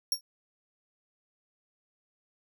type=tone with exponential decay; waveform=sawtooth; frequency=5560 Hz; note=F8; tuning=9 cents flat; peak=-19 dBFS; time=0.12-0.21 s; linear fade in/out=2 ms; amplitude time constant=19 ms; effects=none